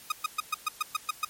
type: tone bursts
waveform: sawtooth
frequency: 1244.5 Hz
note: D#6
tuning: in tune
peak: -21 dBFS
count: 9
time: 0.1-1.249 s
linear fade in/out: 5 ms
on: 21 ms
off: 120 ms
effects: white hiss -50 dBFS RMS until 1.29 s + MP3 64 kbps